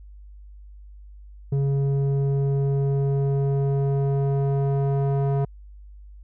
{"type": "tone with low-pass filter sweep", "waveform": "square", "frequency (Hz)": 138.59, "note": "C#3", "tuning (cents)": 0, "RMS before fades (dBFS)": -22, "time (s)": [1.52, 5.45], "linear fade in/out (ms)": 5, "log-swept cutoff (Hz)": [330, 720], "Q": 1.2, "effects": ["added 50 Hz sine -41 dBFS peak until 6.23 s"]}